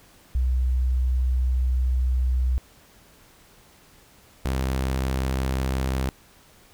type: tone pair in turn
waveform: sine / sawtooth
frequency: 63.2 / 65.62 Hz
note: B1 / C2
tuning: +41 / +6 cents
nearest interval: minor second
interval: 65 cents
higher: second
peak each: -19 dBFS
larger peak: neither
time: 0.35-2.58 / 4.45-6.09 s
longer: first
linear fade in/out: 0 ms
effects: pink hiss -54 dBFS RMS until 6.73 s